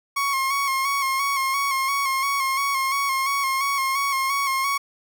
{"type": "tone with vibrato", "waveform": "30% pulse", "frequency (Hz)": 1093, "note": "C#6", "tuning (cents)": -25, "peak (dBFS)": -18, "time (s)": [0.16, 4.78], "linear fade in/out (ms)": 10, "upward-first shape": "square", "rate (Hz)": 2.9, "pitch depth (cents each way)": 37, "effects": []}